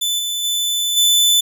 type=tone with level steps; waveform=sawtooth; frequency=3508 Hz; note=A7; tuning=6 cents flat; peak=-14 / -17 / -14 / -8 dBFS; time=0.01-1.41 s; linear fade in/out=10 ms; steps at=0.18 / 0.43 / 0.96 s; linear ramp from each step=20 ms; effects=none